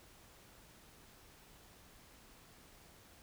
silence, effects pink hiss -61 dBFS RMS until 3.22 s

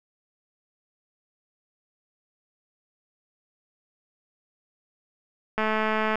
click train, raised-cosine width 0.5 ms, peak -11 dBFS, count 126, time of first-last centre 5.58-6.156 s, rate 217 Hz, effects none

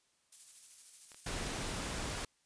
violet noise with tremolo, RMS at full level -48 dBFS, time 0.32-1.34 s, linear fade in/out 5 ms, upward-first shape square, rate 13 Hz, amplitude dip 30%
clicks, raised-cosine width 0.2 ms, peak -36 dBFS, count 2, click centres 1.118 / 1.145 s
pink noise, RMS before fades -39 dBFS, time 1.26-2.25 s, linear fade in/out 5 ms
effects white hiss -74 dBFS RMS until 2.45 s + resampled to 22050 Hz

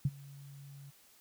sine tone with ADSR envelope, 140 Hz, C#3, 18 cents sharp, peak -24 dBFS, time 0.05-0.91 s, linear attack 4 ms, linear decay 41 ms, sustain -24 dB, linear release 16 ms, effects white hiss -63 dBFS RMS until 1.2 s

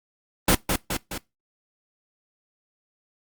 pink noise with echo, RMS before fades -17 dBFS, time 0.48-0.55 s, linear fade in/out 5 ms, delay 210 ms, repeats 3, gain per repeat -5 dB, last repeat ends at 1.18 s, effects noise-tail reverb RT60 0.2 s tail -22 dB re dry + Opus 24 kbps

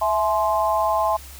sine chord, E augmented, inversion none, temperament equal with one note detuned, 659.3 / 848.6 / 1046.5 Hz, E5 / G#5 / B#5, 0 / +37 / 0 cents, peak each -22 dBFS, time 0.01-1.17 s, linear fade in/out 10 ms, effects added 67 Hz sine -40 dBFS peak until 1.39 s + white hiss -43 dBFS RMS until 1.39 s

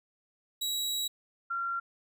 sawtooth / sine tone pair in turn, 3877 / 1375.5 Hz, B7 / F6, -33 / -27 cents, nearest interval octave + tritone, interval 1794 cents, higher first, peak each -27 / -30 dBFS, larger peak first, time 0.61-1.08 / 1.5-1.8 s, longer first, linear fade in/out 10 ms, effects none

